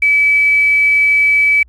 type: tone with quantisation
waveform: sine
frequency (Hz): 2296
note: D7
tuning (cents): -40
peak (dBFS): -8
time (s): 0.02-1.63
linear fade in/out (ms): 5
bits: 6
effects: added 60 Hz sine -42 dBFS peak until 1.68 s + AAC 32 kbps